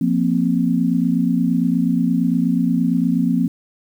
sine chord, F suspended fourth, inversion none, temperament equal, 174.61 / 233.1 / 261.6 Hz, F3 / Bb3 / C4, 0 / 0 / 0 cents, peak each -19 dBFS, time 0.01-3.48 s, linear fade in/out 5 ms, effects 8-bit

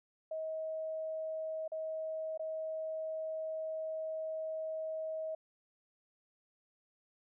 sine tone with dropouts, 635 Hz, D#5, 35 cents sharp, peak -36 dBFS, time 0.31-5.35 s, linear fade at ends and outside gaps 5 ms, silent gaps 1.679-1.718 / 2.376-2.394 s, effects none

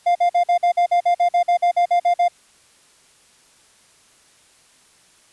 triangle tone bursts, 701 Hz, F5, 6 cents sharp, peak -11 dBFS, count 16, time 0.06-2.283 s, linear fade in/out 10 ms, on 93 ms, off 49 ms, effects white hiss -54 dBFS RMS until 5.32 s + resampled to 24000 Hz

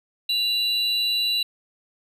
triangle tone pair together, 2794 / 3960 Hz, F7 / B7, 0 / +4 cents, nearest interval tritone, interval 604 cents, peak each -25 / -20 dBFS, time 0.29-1.43 s, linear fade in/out 5 ms, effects none

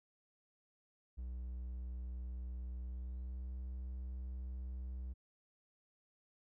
triangle tone with pitch glide, 61.74 to 63.22 Hz, B1 to B1, 0 to +41 cents, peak -39 dBFS, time 1.17-5.14 s, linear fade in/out 20 ms, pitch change +41 cents, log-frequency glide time 2.81-3.49 s, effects none

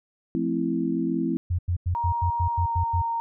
sine chord, F major seventh, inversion none, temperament equal, 174.61 / 220 / 261.6 / 329.6 Hz, F3 / A3 / C4 / E4, 0 / 0 / 0 / 0 cents, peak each -30 / -30 / -27 / -27 dBFS, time 0.35-1.37 s, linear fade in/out 0 ms
sine tone bursts, 88.2 Hz, F2, 18 cents sharp, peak -21 dBFS, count 9, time 1.5-3.02 s, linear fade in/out 10 ms, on 88 ms, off 91 ms
sine tone with pitch glide, 940 to 924.9 Hz, A#5 to A#5, +14 to -14 cents, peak -24 dBFS, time 1.95-3.2 s, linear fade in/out 0 ms, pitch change -28 cents, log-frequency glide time 2.5-2.76 s
effects none

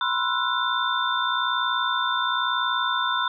sine tone cluster, 987 / 1048 / 1346 / 1467 / 3569 Hz, B5 / C6 / E6 / F#6 / A7, -1 / +2 / +36 / -15 / +24 cents, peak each -28 dBFS, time 0.01-3.28 s, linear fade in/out 2 ms, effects none

